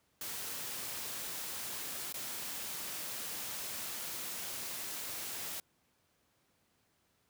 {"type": "noise with dropouts", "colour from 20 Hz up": "white", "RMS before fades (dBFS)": -41, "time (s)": [0.21, 5.6], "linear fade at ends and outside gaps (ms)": 2, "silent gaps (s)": [2.126, 2.141], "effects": ["pink hiss -74 dBFS RMS until 7.29 s", "high-pass 80 Hz 12 dB/octave"]}